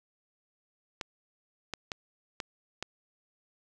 clicks, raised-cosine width 0.2 ms, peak -17 dBFS, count 5, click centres 1.012 / 1.737 / 1.918 / 2.402 / 2.826 s, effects none

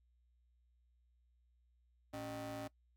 30% pulse ring-modulated tone, 166 Hz, E3, 12 cents sharp, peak -37 dBFS, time 2.13-2.68 s, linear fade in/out 10 ms, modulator 444 Hz, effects noise-tail reverb RT60 0.1 s tail -20 dB re dry + added 60 Hz sine -70 dBFS peak until 2.96 s

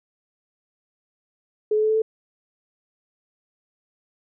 sine tone with pitch steps, 426.1 / 429.8 / 433.5 / 437.3 / 441.1 Hz, G#4 / A4 / A4 / A4 / A4, +44 / -41 / -26 / -11 / +4 cents, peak -17 dBFS, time 1.71-2.02 s, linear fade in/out 5 ms, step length 62 ms, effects none

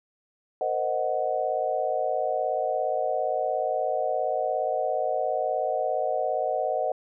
sine chord, C half-diminished seventh, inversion third, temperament equal, 466.2 / 523.3 / 622.3 / 740 Hz, Bb4 / C5 / Eb5 / Gb5, 0 / 0 / 0 / 0 cents, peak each -33 / -30 / -28 / -28 dBFS, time 0.61-6.92 s, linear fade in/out 2 ms, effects none

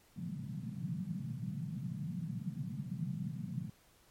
white band-pass noise, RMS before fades -40 dBFS, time 0.16-3.7 s, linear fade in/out 5 ms, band 120 to 200 Hz, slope 48 dB/octave, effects pink hiss -66 dBFS RMS until 4.1 s + MP3 64 kbps

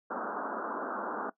white band-pass noise, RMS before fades -36 dBFS, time 0.1-1.3 s, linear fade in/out 10 ms, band 200 to 1500 Hz, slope 96 dB/octave, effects noise-tail reverb RT60 0.1 s tail -18 dB re dry

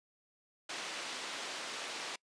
white band-pass noise, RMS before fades -42 dBFS, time 0.69-2.16 s, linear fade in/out 5 ms, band 310 to 4300 Hz, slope 12 dB/octave, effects noise-tail reverb RT60 0.1 s tail -26 dB re dry + resampled to 22050 Hz

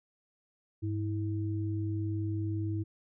sine tone pair together, 101.93 / 323.6 Hz, G#2 / E4, -32 / -32 cents, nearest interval octave + minor sixth, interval 2000 cents, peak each -31 / -36 dBFS, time 0.82-2.84 s, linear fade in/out 20 ms, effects none

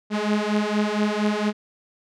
sawtooth beating tone pair, 207.7 / 212 Hz, G#3 / G#3, 0 / +36 cents, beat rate 4.3 Hz, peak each -20 / -19 dBFS, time 0.1-1.53 s, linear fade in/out 50 ms, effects low-pass 5000 Hz 12 dB/octave

